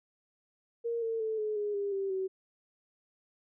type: tone with pitch steps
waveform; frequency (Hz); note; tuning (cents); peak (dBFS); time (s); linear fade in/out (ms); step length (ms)
sine; 466.4 / 452.9 / 439.7 / 427 / 414.6 / 402.5 / 390.8 / 379.5; A#4 / A#4 / A4 / G#4 / G#4 / G4 / G4 / F#4; +1 / -50 / -1 / +48 / -3 / +46 / -5 / +44; -30; 0.84-2.28; 20; 180
effects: none